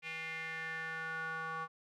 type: tone with band-pass filter sweep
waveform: square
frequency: 161.6 Hz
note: E3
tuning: 34 cents flat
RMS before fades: -41 dBFS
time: 0.02-1.68 s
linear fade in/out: 50 ms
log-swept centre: 2400 to 1200 Hz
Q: 5.2
effects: none